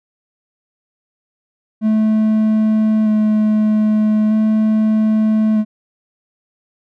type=tone with vibrato; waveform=triangle; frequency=215.7 Hz; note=A3; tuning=34 cents flat; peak=-9 dBFS; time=1.81-5.65 s; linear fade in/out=50 ms; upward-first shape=square; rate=0.4 Hz; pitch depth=11 cents each way; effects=none